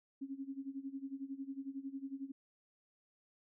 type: tone with tremolo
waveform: sine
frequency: 272.3 Hz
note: C#4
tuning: 31 cents flat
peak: -38 dBFS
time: 0.21-2.32 s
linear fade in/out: 10 ms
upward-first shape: sine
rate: 11 Hz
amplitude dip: 85%
effects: none